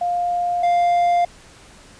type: tone pair in turn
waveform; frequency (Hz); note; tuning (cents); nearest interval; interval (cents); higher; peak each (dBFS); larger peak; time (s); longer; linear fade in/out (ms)
sine / triangle; 704 / 699.1; F5 / F5; +14 / +2; unison; 12; first; -18 / -12; second; 0.01-0.63 / 0.63-1.25; neither; 5
effects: pink hiss -46 dBFS RMS until 1.99 s + resampled to 22050 Hz